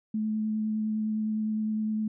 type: tone with vibrato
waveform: sine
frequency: 216.1 Hz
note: A3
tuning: 31 cents flat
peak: -26 dBFS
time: 0.14-2.08 s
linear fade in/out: 5 ms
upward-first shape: sine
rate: 9.8 Hz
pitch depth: 11 cents each way
effects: none